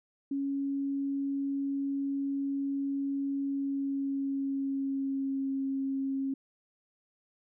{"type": "tone with pitch glide", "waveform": "sine", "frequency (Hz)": [277.2, 270.6], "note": ["C#4", "C#4"], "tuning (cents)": [0, -42], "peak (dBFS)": -29, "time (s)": [0.31, 6.34], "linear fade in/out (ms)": 5, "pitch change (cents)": -42, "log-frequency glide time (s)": [3.47, 5.55], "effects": []}